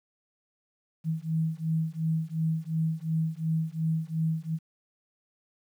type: beating tone pair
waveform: sine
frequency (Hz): 159.2 / 162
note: D#3 / E3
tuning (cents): +40 / -30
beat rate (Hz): 2.8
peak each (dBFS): -29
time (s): 1.04-4.59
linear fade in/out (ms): 50
effects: 10-bit

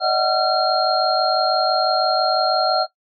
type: tone cluster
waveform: sine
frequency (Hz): 589 / 635 / 745 / 1366 / 4229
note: D5 / D#5 / F#5 / F6 / C8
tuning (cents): +5 / +35 / +12 / -39 / +18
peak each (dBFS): -26 / -22 / -19 / -22 / -21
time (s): 0-2.87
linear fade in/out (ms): 50
effects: noise-tail reverb RT60 0.1 s tail -17 dB re dry

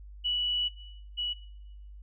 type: tone pair in turn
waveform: sine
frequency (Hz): 2947 / 2936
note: F#7 / F#7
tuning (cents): -8 / -14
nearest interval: unison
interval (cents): 6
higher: first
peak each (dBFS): -26 / -29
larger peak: first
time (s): 0.24-0.69 / 1.17-1.34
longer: first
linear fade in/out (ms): 20
effects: noise-tail reverb RT60 1.0 s tail -19 dB re dry + added 50 Hz sine -44 dBFS peak until 2.02 s

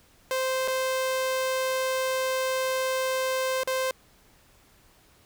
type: tone with dropouts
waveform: sawtooth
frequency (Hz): 521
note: C5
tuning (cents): -7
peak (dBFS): -21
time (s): 0.31-3.91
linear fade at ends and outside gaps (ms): 1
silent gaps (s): 0.677-0.681 / 3.634-3.674
effects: pink hiss -59 dBFS RMS until 5.25 s

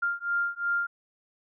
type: beating tone pair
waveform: sine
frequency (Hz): 1396.9 / 1399.7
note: F6 / F6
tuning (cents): 0 / +3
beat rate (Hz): 2.8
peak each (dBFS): -29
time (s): 0.02-0.87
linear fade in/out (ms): 10
effects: none

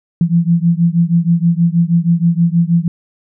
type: beating tone pair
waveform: sine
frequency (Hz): 167 / 173.3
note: E3 / F3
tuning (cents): +23 / -13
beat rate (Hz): 6.3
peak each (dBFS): -12 / -13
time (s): 0.21-2.88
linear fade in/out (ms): 2
effects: none

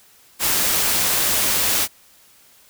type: noise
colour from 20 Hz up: white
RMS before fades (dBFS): -19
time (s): 0.39-1.88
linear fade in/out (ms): 50
effects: white hiss -52 dBFS RMS until 2.69 s

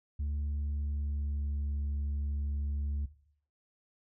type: tone with pitch glide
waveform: sine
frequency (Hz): 73 to 71.79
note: D2 to D2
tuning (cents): -10 to -39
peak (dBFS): -28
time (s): 0.19-3.06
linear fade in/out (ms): 10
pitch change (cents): -29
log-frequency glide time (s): 0.38-1.65
effects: noise-tail reverb RT60 0.6 s tail -17 dB re dry + tanh soft clip ceiling -30 dBFS

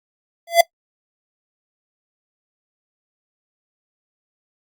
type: tone with exponential growth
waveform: square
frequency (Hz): 679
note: F5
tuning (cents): -49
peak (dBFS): -5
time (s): 0.47-0.61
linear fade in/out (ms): 5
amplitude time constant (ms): 29
effects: noise-tail reverb RT60 0.1 s tail -20 dB re dry + Opus 48 kbps

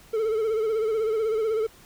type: tone with vibrato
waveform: triangle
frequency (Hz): 439.6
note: A4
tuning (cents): -2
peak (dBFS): -20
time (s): 0.13-1.67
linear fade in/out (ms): 10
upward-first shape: sine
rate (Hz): 16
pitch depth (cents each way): 62
effects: pink hiss -52 dBFS RMS until 1.85 s

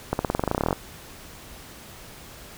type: accelerating click train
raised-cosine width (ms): 1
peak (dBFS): -8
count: 17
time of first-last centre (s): 0.13-0.729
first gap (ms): 61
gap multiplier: 0.93
effects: pink hiss -44 dBFS RMS until 2.57 s

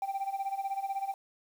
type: tone with tremolo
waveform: sine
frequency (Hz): 784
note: G5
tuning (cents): 0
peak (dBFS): -26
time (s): 0.02-1.14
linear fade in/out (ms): 2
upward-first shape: sine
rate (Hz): 16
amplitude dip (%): 85
effects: tanh soft clip ceiling -28 dBFS + 9-bit

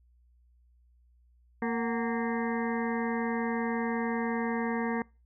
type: harmonic tone with a mistuned harmonic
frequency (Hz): 230.7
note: A#3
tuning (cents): -18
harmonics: 1 / 2 / 3 / 4 / 5 / 7 / 8 / 9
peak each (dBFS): -30 / -34 / -40 / -38 / -42 / -42 / -40 / -45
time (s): 1.62-5.02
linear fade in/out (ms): 2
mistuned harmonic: 3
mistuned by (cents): +120
effects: noise-tail reverb RT60 0.3 s tail -25 dB re dry + added 60 Hz sine -60 dBFS peak until 5.25 s

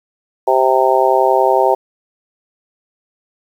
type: harmonic tone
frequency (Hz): 130.81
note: C3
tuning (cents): 0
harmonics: 3 / 4 / 5 / 6 / 7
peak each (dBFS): -16 / -16 / -16 / -16 / -16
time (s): 0.47-1.75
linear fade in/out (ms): 10
effects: 7-bit

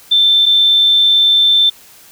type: tone pair in turn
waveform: sine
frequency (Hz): 3551 / 3551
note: A7 / A7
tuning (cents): +15 / +15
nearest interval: unison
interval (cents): 0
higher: neither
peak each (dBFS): -7 / -7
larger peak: neither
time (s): 0.11-0.46 / 0.46-1.7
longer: second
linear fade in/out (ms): 10
effects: white hiss -42 dBFS RMS until 2.11 s

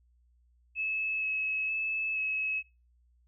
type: tone with pitch steps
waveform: sine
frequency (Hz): 2598 / 2576 / 2610 / 2574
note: E7 / E7 / E7 / E7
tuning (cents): -26 / -41 / -18 / -42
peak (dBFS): -29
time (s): 0.75-2.63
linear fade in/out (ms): 50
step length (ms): 470
effects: noise-tail reverb RT60 0.3 s tail -25 dB re dry + added 60 Hz sine -63 dBFS peak until 3.27 s

